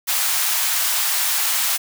white high-pass noise, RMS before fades -20 dBFS, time 0.07-1.78 s, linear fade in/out 20 ms, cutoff 760 Hz, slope 24 dB/octave, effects none

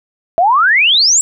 sine exponential sweep, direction up, 648 to 7890 Hz, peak -7 dBFS, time 0.38-1.21 s, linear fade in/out 0 ms, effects none

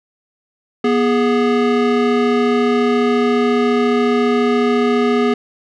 square tone pair together, 242.3 / 415.3 Hz, B3 / G#4, -33 / 0 cents, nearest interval major sixth, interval 933 cents, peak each -16 dBFS, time 0.84-5.34 s, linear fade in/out 5 ms, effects low-pass 3000 Hz 12 dB/octave

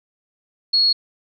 sine tone, 4327 Hz, C#8, 43 cents flat, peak -13 dBFS, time 0.73-0.93 s, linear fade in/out 10 ms, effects none

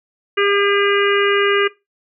harmonic tone with a mistuned harmonic, 402.6 Hz, G4, 46 cents sharp, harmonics 1 / 3 / 4 / 5 / 6 / 7, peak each -16 / -21 / -22 / -23 / -24 / -24 dBFS, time 0.37-1.68 s, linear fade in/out 10 ms, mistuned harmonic 7, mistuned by +25 cents, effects noise-tail reverb RT60 0.2 s tail -17 dB re dry

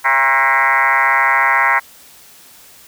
sine tone with frequency modulation, 1480 Hz, F#6, in tune, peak -10 dBFS, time 0.04-1.8 s, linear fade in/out 20 ms, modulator 134 Hz, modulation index 4.9, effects white hiss -43 dBFS RMS until 2.87 s

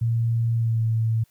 sine tone with pitch glide, 115.6 to 112.63 Hz, A#2 to A2, -14 to +41 cents, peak -19 dBFS, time 0.01-1.24 s, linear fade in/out 10 ms, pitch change -45 cents, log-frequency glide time 0.56-0.81 s, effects white hiss -64 dBFS RMS until 1.3 s

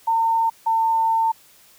sine tone pair in turn, 908 / 901.2 Hz, A#5 / A5, -46 / +41 cents, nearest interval unison, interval 13 cents, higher first, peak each -16 / -16 dBFS, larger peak neither, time 0.07-0.5 / 0.66-1.32 s, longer second, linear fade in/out 10 ms, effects white hiss -52 dBFS RMS until 1.78 s

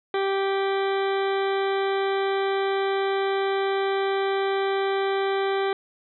harmonic tone with a mistuned harmonic, 390.8 Hz, G4, 5 cents flat, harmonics 1 / 2 / 3 / 4 / 5 / 6 / 8 / 9 / 10, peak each -23 / -29 / -33 / -35 / -37 / -39 / -41 / -42 / -43 dBFS, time 0.14-5.73 s, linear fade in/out 2 ms, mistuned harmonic 9, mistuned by -19 cents, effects none

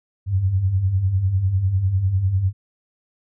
sine beating tone pair, 87.31 / 97.31 Hz, F2 / G2, 0 / -12 cents, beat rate 10 Hz, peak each -25 / -17 dBFS, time 0.26-2.53 s, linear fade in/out 50 ms, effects none

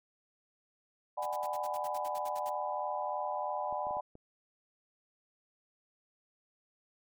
sine chord, G# half-diminished seventh, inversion second, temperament just, 598 / 747.5 / 830.6 / 996.7 Hz, D5 / F#5 / G#5 / B5, +31 / +17 / 0 / +16 cents, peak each -38 dBFS, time 1.17-4.01 s, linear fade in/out 10 ms
white noise bursts, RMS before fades -49 dBFS, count 13, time 1.22-2.494 s, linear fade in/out 5 ms, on 38 ms, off 65 ms
clicks, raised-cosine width 2 ms, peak -38 dBFS, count 5, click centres 3.726 / 3.869 / 3.909 / 3.969 / 4.154 s
effects MP3 96 kbps

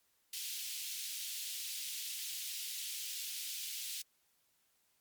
pink high-pass noise, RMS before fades -42 dBFS, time 0.33-4.02 s, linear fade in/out 5 ms, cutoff 2900 Hz, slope 24 dB/octave, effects white hiss -75 dBFS RMS until 5 s + MP3 96 kbps

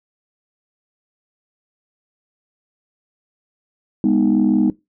sine chord, G# minor, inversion none, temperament equal with one note detuned, 204.8 / 246.9 / 311.1 Hz, G#3 / B3 / D#4, -24 / 0 / 0 cents, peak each -16 / -16 / -16 dBFS, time 4.04-4.7 s, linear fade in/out 2 ms, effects noise-tail reverb RT60 0.2 s tail -20 dB re dry + tanh soft clip ceiling -7 dBFS

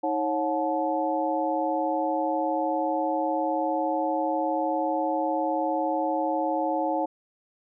sine tone cluster, 315.5 / 548 / 727 / 866 Hz, D#4 / C#5 / F#5 / A5, +24 / -20 / -31 / -28 cents, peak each -29 dBFS, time 0.03-7.06 s, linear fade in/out 10 ms, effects none

